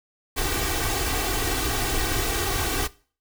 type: noise with comb filter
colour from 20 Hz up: pink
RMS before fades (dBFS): -25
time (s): 0.36-2.88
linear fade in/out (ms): 20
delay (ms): 2.6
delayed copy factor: +0.85
effects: noise-tail reverb RT60 0.4 s tail -20 dB re dry